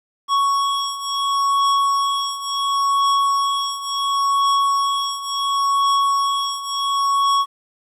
square beating tone pair, 1111 / 1111.71 Hz, C#6 / C#6, +4 / +5 cents, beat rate 0.71 Hz, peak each -23 / -19 dBFS, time 0.28-7.46 s, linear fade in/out 50 ms, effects low-pass 8000 Hz 12 dB/octave + 9-bit

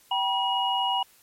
sine tone cluster, 774 / 966 / 2892 Hz, G5 / B5 / F#7, -22 / -39 / -40 cents, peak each -27 dBFS, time 0.11-1.03 s, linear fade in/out 5 ms, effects white hiss -58 dBFS RMS until 1.22 s + MP3 64 kbps

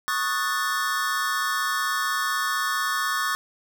square chord, D# half-diminished seventh, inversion third, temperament equal, 1108.7 / 1244.5 / 1480 / 1760 Hz, C#6 / D#6 / F#6 / A6, 0 / 0 / 0 / 0 cents, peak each -29 / -30 / -31 / -29 dBFS, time 0.08-3.35 s, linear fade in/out 0 ms, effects none

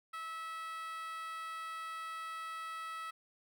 10% pulse tone with high-pass filter, 650 Hz, E5, 24 cents flat, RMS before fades -43 dBFS, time 0.13-3.11 s, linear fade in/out 10 ms, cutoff 1400 Hz, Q 9, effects none

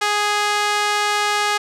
sawtooth tone with high-pass filter, 415.3 Hz, G#4, in tune, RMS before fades -19 dBFS, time 0.01-1.58 s, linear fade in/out 10 ms, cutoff 970 Hz, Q 0.93, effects low-pass 8000 Hz 12 dB/octave

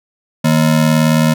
square ring-modulated tone, 196 Hz, G3, in tune, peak -7 dBFS, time 0.44-1.34 s, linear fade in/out 10 ms, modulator 39.4 Hz, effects none

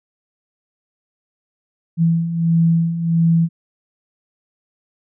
sine beating tone pair, 165 / 166.5 Hz, E3 / E3, +2 / +18 cents, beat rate 1.5 Hz, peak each -20 / -14 dBFS, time 1.97-3.49 s, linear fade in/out 50 ms, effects none

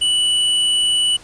sine tone with hard clipping, 2960 Hz, F#7, in tune, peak -15 dBFS, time 0.01-1.17 s, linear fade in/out 10 ms, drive 17 dB, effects pink hiss -43 dBFS RMS until 1.23 s + resampled to 22050 Hz

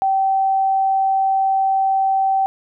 sine tone, 773 Hz, G5, 24 cents flat, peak -14 dBFS, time 0.02-2.46 s, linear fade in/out 0 ms, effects none

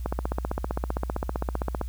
click train, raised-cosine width 1 ms, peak -13 dBFS, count 28, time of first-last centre 0.06-1.813 s, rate 15.4 Hz, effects added 60 Hz sine -30 dBFS peak until 1.88 s + white hiss -56 dBFS RMS until 1.88 s

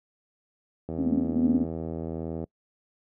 click train, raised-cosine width 2 ms, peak -20 dBFS, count 127, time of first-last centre 0.89-2.44 s, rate 81.3 Hz
pink band-pass noise, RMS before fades -25 dBFS, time 0.98-1.66 s, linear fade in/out 10 ms, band 230 to 280 Hz, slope 96 dB/octave
effects noise-tail reverb RT60 0.1 s tail -26 dB re dry + high-pass 80 Hz 12 dB/octave

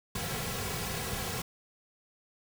pink noise with comb filter, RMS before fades -35 dBFS, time 0.15-1.42 s, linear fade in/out 5 ms, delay 3.3 ms, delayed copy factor -0.7, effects none

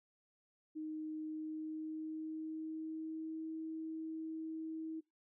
sine tone with pitch glide, 311.1 to 319.5 Hz, D#4 to D#4, 0 to +46 cents, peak -40 dBFS, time 0.75-5.01 s, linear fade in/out 20 ms, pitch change +46 cents, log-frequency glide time 1.23-3.5 s, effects noise-tail reverb RT60 0.2 s tail -23 dB re dry

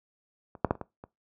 clicks, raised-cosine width 1 ms, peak -30 / -8 / -9 / -29 / -21 / -29 dBFS, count 6, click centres 0.552 / 0.647 / 0.709 / 0.753 / 0.813 / 1.039 s, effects noise-tail reverb RT60 0.2 s tail -20 dB re dry + high-pass 60 Hz 12 dB/octave

